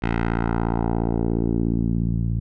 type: tone with low-pass filter sweep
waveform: 10% pulse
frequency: 57.1 Hz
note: A#1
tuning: 35 cents flat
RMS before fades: -22 dBFS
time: 0.02-2.4 s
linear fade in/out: 10 ms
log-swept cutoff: 2400 to 120 Hz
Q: 1.5
effects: none